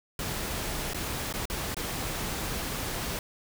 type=noise with dropouts; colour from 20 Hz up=pink; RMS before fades=-33 dBFS; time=0.19-3.19 s; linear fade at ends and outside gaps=2 ms; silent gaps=0.935-0.944 / 1.327-1.338 / 1.455-1.499 / 1.745-1.767 s; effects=none